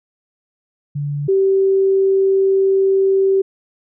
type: tone pair in turn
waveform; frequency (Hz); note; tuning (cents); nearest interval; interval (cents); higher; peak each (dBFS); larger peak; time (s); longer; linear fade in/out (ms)
sine; 144.5 / 386.9; D3 / G4; -28 / -23; octave + perfect fourth; 1705; second; -19 / -11; second; 0.95-1.28 / 1.28-3.42; second; 10
effects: none

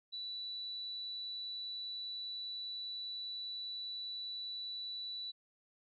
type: tone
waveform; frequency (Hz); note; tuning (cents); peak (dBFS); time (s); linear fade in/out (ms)
sine; 3955; B7; +2; -40; 0.12-5.32; 20
effects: none

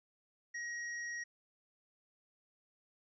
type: tone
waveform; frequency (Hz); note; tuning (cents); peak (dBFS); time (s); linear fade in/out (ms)
square; 1893; A#6; +26; -40; 0.54-1.24; 10
effects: resampled to 16000 Hz + 13-bit

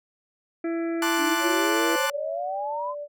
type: harmonic tone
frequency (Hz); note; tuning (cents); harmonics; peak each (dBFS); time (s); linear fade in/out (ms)
333.4; E4; +20; 1 / 2 / 4 / 5 / 6 / 7; -25 / -35 / -42 / -44 / -45 / -46; 0.64-1.96; 5
type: chord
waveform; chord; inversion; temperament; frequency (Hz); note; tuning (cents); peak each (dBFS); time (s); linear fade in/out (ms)
30% pulse; D dominant seventh; second; equal; 880 / 1046.5 / 1174.7 / 1480; A5 / C6 / D6 / F#6; 0 / 0 / 0 / 0; -26 / -30 / -27 / -25; 1.02-2.1; 2
type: exponential sweep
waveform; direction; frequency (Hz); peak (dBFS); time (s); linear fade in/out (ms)
sine; up; 282.3 to 1046.5; -28; 1.17-2.95; 50
type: tone with pitch glide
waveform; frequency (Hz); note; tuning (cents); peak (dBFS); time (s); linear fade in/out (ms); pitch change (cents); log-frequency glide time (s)
sine; 560 to 584.5; C#5 to D5; +18 to -8; -31; 1.39-3.08; 50; +74; 2.32-2.43
effects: none

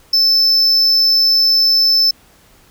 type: tone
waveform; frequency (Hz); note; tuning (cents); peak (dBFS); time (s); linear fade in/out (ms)
triangle; 5274; E8; 0; -8; 0.13-2.11; 5
effects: pink hiss -49 dBFS RMS until 2.7 s

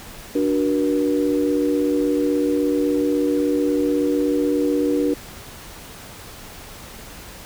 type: chord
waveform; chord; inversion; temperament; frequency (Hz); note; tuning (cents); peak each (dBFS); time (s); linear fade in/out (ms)
sine; D augmented; none; equal with one note detuned; 293.7 / 370 / 477.1; D4 / F#4 / A#4; 0 / 0 / +40; -19 / -24 / -22; 0.35-5.14; 5
effects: pink hiss -39 dBFS RMS until 7.45 s

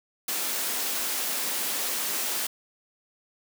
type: high-pass noise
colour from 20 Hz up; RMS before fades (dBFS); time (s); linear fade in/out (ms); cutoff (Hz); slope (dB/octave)
white; -29; 0.28-2.47; 5; 200; 48
effects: none

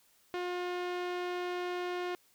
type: tone with low-pass filter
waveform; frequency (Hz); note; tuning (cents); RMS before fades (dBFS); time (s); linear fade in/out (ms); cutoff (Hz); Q
sawtooth; 357.1; F4; +39; -36; 0.34-2.15; 0; 3400; 0.87
effects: white hiss -67 dBFS RMS until 2.34 s

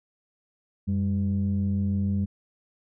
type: tone pair together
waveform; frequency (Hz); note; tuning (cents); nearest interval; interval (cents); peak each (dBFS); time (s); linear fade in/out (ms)
sine; 92.5 / 199.08; F#2 / G3; 0 / +27; octave + minor second; 1327; -24; 0.87-2.26; 20
effects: tanh soft clip ceiling -18 dBFS

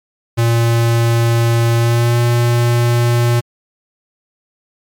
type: tone with pitch glide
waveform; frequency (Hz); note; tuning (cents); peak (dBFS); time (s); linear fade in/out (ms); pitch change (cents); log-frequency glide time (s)
square; 116.54 to 119.33; A#2 to A#2; 0 to +41; -11; 0.37-3.41; 20; +41; 1.77-2.19
effects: MP3 96 kbps

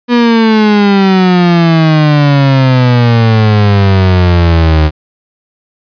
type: exponential sweep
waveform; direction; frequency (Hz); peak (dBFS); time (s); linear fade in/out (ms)
35% pulse; down; 244 to 76; -3; 0.08-4.91; 50
effects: resampled to 11025 Hz

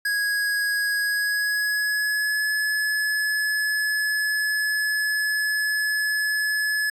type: tone with pitch glide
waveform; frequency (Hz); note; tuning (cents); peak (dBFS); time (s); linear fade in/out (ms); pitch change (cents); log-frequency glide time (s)
square; 1657 to 1710.5; G#6 to A6; -4 to -49; -22; 0.05-6.9; 5; +55; 0.97-2.47
effects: resampled to 32000 Hz

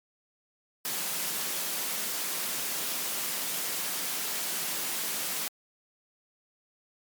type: high-pass noise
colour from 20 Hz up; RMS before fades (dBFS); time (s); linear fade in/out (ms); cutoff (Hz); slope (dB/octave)
white; -32; 0.85-5.48; 0; 140; 96
effects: MP3 96 kbps

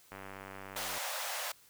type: click train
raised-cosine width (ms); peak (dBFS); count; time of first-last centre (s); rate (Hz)
0.5; -30; 84; 0.12-0.977; 96.9
type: high-pass noise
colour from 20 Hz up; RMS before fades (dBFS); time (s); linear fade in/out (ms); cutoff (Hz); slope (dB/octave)
pink; -38; 0.76-1.52; 5; 520; 96
effects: white hiss -62 dBFS RMS until 1.69 s

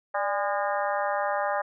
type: harmonic tone with a mistuned harmonic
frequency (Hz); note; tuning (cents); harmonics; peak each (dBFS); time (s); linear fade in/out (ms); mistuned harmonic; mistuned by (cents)
203.8; G#3; -32; 3 / 4 / 5 / 6 / 7 / 8 / 9; -29 / -29 / -34 / -33 / -38 / -36 / -38; 0.14-1.62; 10; 3; -61
effects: none

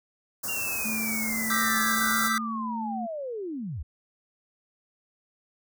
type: band-stop noise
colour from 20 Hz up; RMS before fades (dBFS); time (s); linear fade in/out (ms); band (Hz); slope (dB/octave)
white; -32; 0.43-2.29; 10; 1600 to 5200; 48
type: linear sweep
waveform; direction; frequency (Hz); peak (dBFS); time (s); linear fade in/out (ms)
sine; down; 2794 to 55.4; -31; 0.48-3.83; 10
type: tone with pitch glide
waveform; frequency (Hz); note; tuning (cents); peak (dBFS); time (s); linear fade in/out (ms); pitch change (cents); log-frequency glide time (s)
sine; 220 to 223.2; A3 to A3; 0 to +25; -31; 0.84-3.07; 20; +25; 1.06-1.58
type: chord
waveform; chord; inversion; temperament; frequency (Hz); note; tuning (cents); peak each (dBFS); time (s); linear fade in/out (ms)
square; E minor seventh; third; equal with one note detuned; 1189 / 1318.5 / 1568 / 1975.5; D6 / E6 / G6 / B6; +21 / 0 / 0 / 0; -31; 1.5-2.38; 2
effects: none

